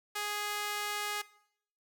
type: tone with high-pass filter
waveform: sawtooth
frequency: 415.3 Hz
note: G#4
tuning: in tune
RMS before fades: -36 dBFS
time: 0.15-1.22 s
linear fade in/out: 10 ms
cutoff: 1100 Hz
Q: 0.75
effects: noise-tail reverb RT60 0.7 s tail -20 dB re dry